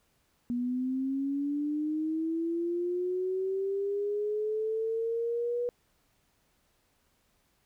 sine linear sweep, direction up, 240 to 486.8 Hz, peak -28 dBFS, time 0.5-5.69 s, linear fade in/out 0 ms, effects pink hiss -71 dBFS RMS until 7.65 s

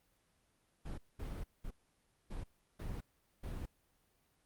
brown noise bursts at uneven times, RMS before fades -42 dBFS, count 6, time 0.85-0.98 / 1.19-1.44 / 1.64-1.71 / 2.3-2.44 / 2.79-3.01 / 3.43-3.66 s, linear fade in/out 10 ms, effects pink hiss -75 dBFS RMS until 4.45 s + Opus 32 kbps

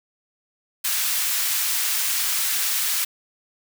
white high-pass noise, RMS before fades -23 dBFS, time 0.84-3.05 s, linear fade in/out 10 ms, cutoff 1400 Hz, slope 12 dB/octave, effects none

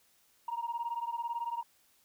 sine beating tone pair, 932.3 / 950.3 Hz, A#5 / A#5, 0 / +33 cents, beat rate 18 Hz, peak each -35 / -36 dBFS, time 0.48-1.63 s, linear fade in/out 5 ms, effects tanh soft clip ceiling -28 dBFS + white hiss -68 dBFS RMS until 2.04 s

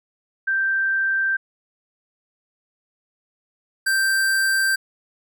sine / square tone pair in turn, 1568 / 1568 Hz, G6 / G6, 0 / 0 cents, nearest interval unison, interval 0 cents, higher neither, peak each -18 dBFS, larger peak neither, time 0.47-1.37 / 3.86-4.76 s, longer neither, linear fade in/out 10 ms, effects none

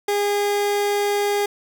30% pulse tone, 408.5 Hz, G#4, 29 cents flat, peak -16 dBFS, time 0.08-1.46 s, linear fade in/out 5 ms, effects none

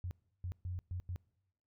sine tone bursts at uneven times, 89.8 Hz, F2, 49 cents sharp, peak -37 dBFS, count 5, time 0.04-0.11 / 0.44-0.52 / 0.65-0.79 / 0.91-1 / 1.09-1.16 s, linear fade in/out 0 ms, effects noise-tail reverb RT60 0.9 s tail -23 dB re dry

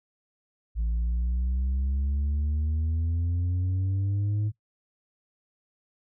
sine exponential sweep, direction up, 55 to 106.9 Hz, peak -21 dBFS, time 0.75-4.52 s, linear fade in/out 50 ms, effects noise-tail reverb RT60 0.1 s tail -18 dB re dry + tanh soft clip ceiling -23 dBFS

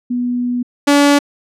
sine / sawtooth tone pair in turn, 245 / 286.4 Hz, B3 / D4, -14 / -43 cents, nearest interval minor third, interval 271 cents, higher second, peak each -15 / -4 dBFS, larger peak second, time 0.1-0.63 / 0.87-1.19 s, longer first, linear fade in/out 10 ms, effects low-pass 10000 Hz 12 dB/octave

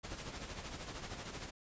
pink noise with tremolo, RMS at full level -43 dBFS, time 0.03-1.51 s, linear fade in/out 20 ms, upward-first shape sine, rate 13 Hz, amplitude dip 55%, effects resampled to 16000 Hz

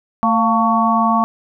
harmonic tone with a mistuned harmonic, 224 Hz, A3, 31 cents sharp, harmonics 1 / 3 / 4 / 5, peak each -17 / -19 / -19 / -16 dBFS, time 0.23-1.24 s, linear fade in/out 0 ms, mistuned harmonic 3, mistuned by +66 cents, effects none

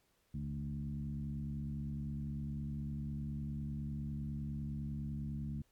sine tone with frequency modulation, 146.83 Hz, D3, in tune, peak -37 dBFS, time 0.34-5.62 s, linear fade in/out 5 ms, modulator 69.9 Hz, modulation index 1.2, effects pink hiss -75 dBFS RMS until 5.71 s + MP3 96 kbps

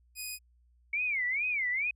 10% pulse tone, 2489 Hz, D#7, in tune, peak -28 dBFS, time 0.15-0.39 s, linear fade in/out 50 ms
sine tone with vibrato, 2217 Hz, C#7, in tune, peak -28 dBFS, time 0.93-1.91 s, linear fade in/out 5 ms, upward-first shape sine, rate 2.3 Hz, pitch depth 220 cents each way
effects added 60 Hz sine -62 dBFS peak until 1.95 s

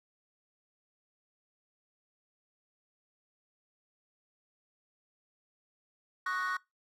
triangle chord, D# minor seventh, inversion third, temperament equal, 1108.7 / 1244.5 / 1480 / 1864.7 Hz, C#6 / D#6 / F#6 / A#6, 0 / 0 / 0 / 0 cents, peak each -32 / -38 / -32 / -36 dBFS, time 6.26-6.57 s, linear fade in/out 5 ms, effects noise-tail reverb RT60 0.2 s tail -23 dB re dry + tanh soft clip ceiling -25 dBFS

